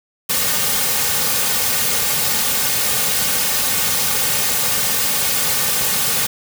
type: noise with comb filter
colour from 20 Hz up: white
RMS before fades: -18 dBFS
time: 0.29-6.27 s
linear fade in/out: 10 ms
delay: 3 ms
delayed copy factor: -0.75
effects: none